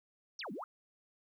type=exponential two-way sweep; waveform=sine; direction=down then up; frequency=6030 to 175.2 to 1373 Hz; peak=-40 dBFS; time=0.39-0.64 s; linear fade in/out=2 ms; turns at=0.52 s; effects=12-bit